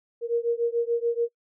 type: beating tone pair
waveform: sine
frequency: 466.2 / 473.1 Hz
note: A#4 / A#4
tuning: 0 / +26 cents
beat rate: 6.9 Hz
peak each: -25 / -26 dBFS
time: 0.21-1.29 s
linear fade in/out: 50 ms
effects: noise-tail reverb RT60 0.1 s tail -26 dB re dry